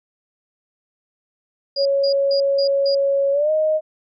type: tone bursts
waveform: sine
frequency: 4861 Hz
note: D#8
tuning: 41 cents flat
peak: -23 dBFS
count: 5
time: 1.76-2.95 s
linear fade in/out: 5 ms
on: 94 ms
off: 180 ms
type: tone with pitch glide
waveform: sine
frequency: 554.4 to 622.3 Hz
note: C#5 to D#5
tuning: 0 to 0 cents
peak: -15 dBFS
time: 1.76-3.81 s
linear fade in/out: 50 ms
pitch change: +200 cents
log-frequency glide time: 3.32-3.51 s
effects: none